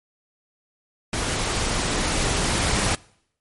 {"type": "noise with level ramp", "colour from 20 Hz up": "pink", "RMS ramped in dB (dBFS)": [-25, -21], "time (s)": [1.13, 2.95], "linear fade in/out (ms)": 2, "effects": ["noise-tail reverb RT60 0.7 s tail -24 dB re dry", "MP3 48 kbps"]}